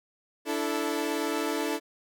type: chord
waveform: sawtooth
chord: D suspended second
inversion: none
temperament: equal with one note detuned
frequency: 290.6 / 329.6 / 440 Hz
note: D4 / E4 / A4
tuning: -18 / 0 / 0 cents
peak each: -28 dBFS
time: 0.45-1.8 s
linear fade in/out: 50 ms
effects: none